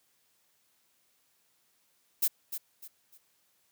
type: noise with echo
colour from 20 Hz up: violet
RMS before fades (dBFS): -26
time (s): 2.22-2.28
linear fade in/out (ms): 10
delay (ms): 300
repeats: 3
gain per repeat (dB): -10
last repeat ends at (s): 3.18
effects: white hiss -71 dBFS RMS until 3.71 s + high-pass 80 Hz 12 dB/octave